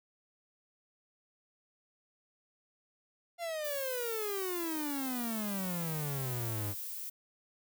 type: exponential sweep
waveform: 45% pulse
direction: down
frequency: 698.5 to 98 Hz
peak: -35 dBFS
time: 3.38-6.75 s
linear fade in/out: 50 ms
type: noise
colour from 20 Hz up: violet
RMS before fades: -41 dBFS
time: 3.64-7.1 s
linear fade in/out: 10 ms
effects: none